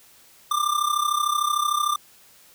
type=tone with amplitude modulation; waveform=square; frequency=1190 Hz; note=D6; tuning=22 cents sharp; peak=-18 dBFS; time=0.51-1.96 s; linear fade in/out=5 ms; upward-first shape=sine; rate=33.3 Hz; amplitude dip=75%; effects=white hiss -53 dBFS RMS until 2.54 s